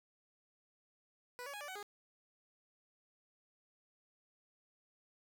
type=tone with pitch steps; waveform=15% pulse; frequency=492.1 / 565 / 828 / 584 / 751 / 410.6 Hz; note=B4 / C#5 / G#5 / D5 / F#5 / G#4; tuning=-6 / +33 / -5 / -10 / +26 / -20 cents; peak=-38 dBFS; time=1.39-1.828 s; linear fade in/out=0 ms; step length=73 ms; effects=none